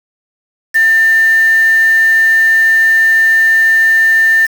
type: tone with quantisation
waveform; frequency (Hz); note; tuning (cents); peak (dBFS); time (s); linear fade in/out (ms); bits
sine; 1793; A6; +32; -6; 0.74-4.47; 20; 4
effects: none